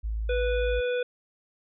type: tone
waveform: sine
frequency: 54.3 Hz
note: A1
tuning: 22 cents flat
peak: -27 dBFS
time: 0.03-0.81 s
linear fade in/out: 20 ms
type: harmonic tone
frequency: 493.3 Hz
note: B4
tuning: 2 cents flat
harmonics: 1 / 3 / 5 / 7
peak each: -25 / -35 / -39 / -42 dBFS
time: 0.29-1.03 s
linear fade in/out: 5 ms
effects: none